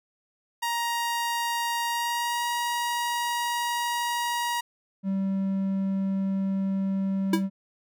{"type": "tone with pitch glide", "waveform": "sawtooth", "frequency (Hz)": [940, 952.6], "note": ["A#5", "A#5"], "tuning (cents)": [14, 37], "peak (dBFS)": -22, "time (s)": [0.62, 4.61], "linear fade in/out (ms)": 10, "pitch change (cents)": 23, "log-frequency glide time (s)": [1.86, 2.45]}
{"type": "tone", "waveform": "triangle", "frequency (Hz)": 193.6, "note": "G3", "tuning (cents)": -21, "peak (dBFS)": -22, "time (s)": [5.03, 7.5], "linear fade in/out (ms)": 50}
{"type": "tone with exponential decay", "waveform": "square", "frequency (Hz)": 326.3, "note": "E4", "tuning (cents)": -18, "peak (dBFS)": -18, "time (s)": [7.33, 7.45], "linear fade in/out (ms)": 5, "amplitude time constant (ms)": 24}
{"effects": []}